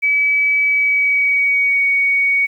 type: tone with pitch glide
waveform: sine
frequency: 2288 to 2240 Hz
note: D7 to C#7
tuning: -46 to +18 cents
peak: -12 dBFS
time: 0.02-2.47 s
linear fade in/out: 20 ms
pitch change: -36 cents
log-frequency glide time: 0.64-1.85 s
effects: 8-bit